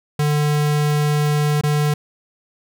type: tone with dropouts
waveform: square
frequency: 148.6 Hz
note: D3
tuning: 21 cents sharp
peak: -16 dBFS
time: 0.19-1.94 s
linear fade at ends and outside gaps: 5 ms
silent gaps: 1.612-1.635 s
effects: none